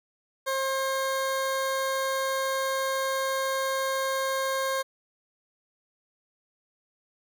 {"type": "tone", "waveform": "20% pulse", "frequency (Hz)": 534, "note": "C5", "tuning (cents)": 35, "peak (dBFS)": -21, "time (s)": [0.46, 4.83], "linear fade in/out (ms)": 20, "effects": []}